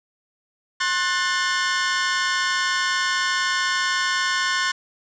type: chord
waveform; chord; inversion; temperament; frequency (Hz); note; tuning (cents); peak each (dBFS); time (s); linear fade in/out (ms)
sawtooth; F# diminished; second; just; 1065.6 / 1480 / 1776; C6 / F#6 / A6; +31 / 0 / +16; -21; 0.8-4.72; 10
effects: resampled to 16000 Hz + 7-bit